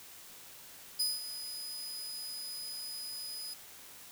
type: tone with ADSR envelope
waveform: sawtooth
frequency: 4987 Hz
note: D#8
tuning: 3 cents sharp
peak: -25 dBFS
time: 0.99-3.54 s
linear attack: 12 ms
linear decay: 190 ms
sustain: -12 dB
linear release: 8 ms
effects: white hiss -52 dBFS RMS until 4.11 s